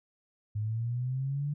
sine linear sweep, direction up, 103.7 to 147.9 Hz, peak -29 dBFS, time 0.55-1.54 s, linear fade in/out 10 ms, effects none

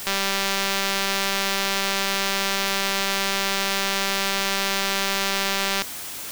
click train, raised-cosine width 0.2 ms, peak -6 dBFS, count 1128, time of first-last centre 0.07-5.82 s, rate 196 Hz, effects white hiss -34 dBFS RMS until 6.31 s

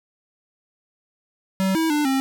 square tone with pitch steps, 190.8 / 323.6 / 297 / 267.5 Hz, G3 / E4 / D4 / C4, -47 / -32 / +20 / +38 cents, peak -19 dBFS, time 1.6-2.2 s, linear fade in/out 0 ms, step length 150 ms, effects none

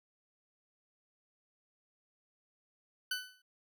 20% pulse tone with exponential decay, 1501 Hz, F#6, 24 cents sharp, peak -26 dBFS, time 3.11-3.42 s, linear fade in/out 5 ms, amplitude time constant 66 ms, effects none

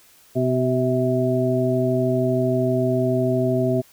harmonic tone with a mistuned harmonic, 126.7 Hz, B2, 45 cents sharp, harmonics 1 / 2 / 3 / 5, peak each -23 / -23 / -23 / -23 dBFS, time 0.35-3.82 s, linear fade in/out 20 ms, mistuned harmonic 5, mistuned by +37 cents, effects white hiss -53 dBFS RMS until 3.92 s

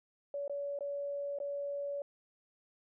sine tone with dropouts, 568 Hz, C#5, 42 cents sharp, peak -35 dBFS, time 0.34-2.02 s, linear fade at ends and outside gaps 2 ms, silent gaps 0.479-0.496 / 0.789-0.807 / 1.387-1.401 s, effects none

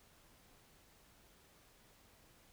silence, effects pink hiss -66 dBFS RMS until 2.52 s

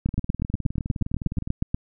two click trains, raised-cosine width 5 ms, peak -10 / -17 dBFS, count 15 / 28, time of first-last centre 0.06-1.745 / 0.09-1.475 s, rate 8.31 / 19.5 Hz, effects none

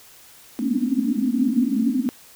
white band-pass noise, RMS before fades -21 dBFS, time 0.59-2.09 s, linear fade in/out 0 ms, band 220 to 280 Hz, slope 96 dB/octave, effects white hiss -48 dBFS RMS until 2.35 s

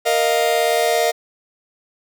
45% pulse chord, Bb suspended fourth, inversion none, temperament just, 466.2 / 621.6 / 699.2 Hz, Bb4 / Eb5 / F5, 0 / -2 / +2 cents, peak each -20 / -20 / -19 dBFS, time 0.05-1.12 s, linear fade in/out 20 ms, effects none

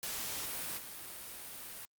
white noise with level steps, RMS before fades -39 / -46 dBFS, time 0.03-1.85 s, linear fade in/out 0 ms, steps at 0.77 s, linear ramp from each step 20 ms, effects Opus 48 kbps

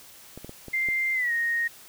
clicks, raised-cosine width 2 ms, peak -26 dBFS, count 5, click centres 0.376 / 0.446 / 0.494 / 0.683 / 0.887 s
sine tone with pitch glide, 2093 to 1864.7 Hz, C7 to A#6, 0 to 0 cents, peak -23 dBFS, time 0.73-1.68 s, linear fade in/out 10 ms, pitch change -200 cents, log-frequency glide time 1.14-1.32 s
effects white hiss -49 dBFS RMS until 1.88 s

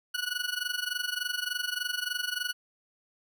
20% pulse tone with amplitude modulation, 1468 Hz, F#6, 14 cents flat, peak -22 dBFS, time 0.14-2.53 s, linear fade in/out 10 ms, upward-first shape sine, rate 23.4 Hz, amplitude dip 85%, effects none

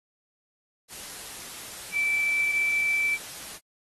sine tone in noise, 2324 Hz, D7, 19 cents flat, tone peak -22 dBFS, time 1.92-3.18 s, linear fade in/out 50 ms, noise white, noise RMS -40 dBFS, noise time 0.88-3.6 s, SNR +15 dB, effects AAC 32 kbps

